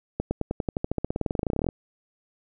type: accelerating click train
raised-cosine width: 2 ms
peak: -12 dBFS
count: 28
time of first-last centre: 0.2-1.688 s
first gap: 110 ms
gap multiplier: 0.94
effects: none